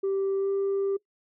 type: tone with pitch glide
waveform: sine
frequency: 390 to 393.8 Hz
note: G4 to G4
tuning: -9 to +8 cents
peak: -22 dBFS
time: 0.03-0.97 s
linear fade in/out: 10 ms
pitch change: +17 cents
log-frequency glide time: 0.38-0.49 s
effects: noise-tail reverb RT60 0.1 s tail -21 dB re dry + tanh soft clip ceiling -22 dBFS